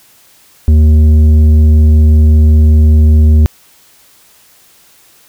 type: tone with tanh clipping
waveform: sine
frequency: 77.1 Hz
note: D#2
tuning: 15 cents flat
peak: -4 dBFS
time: 0.68-3.46 s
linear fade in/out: 0 ms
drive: 8 dB
effects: white hiss -45 dBFS RMS until 5.28 s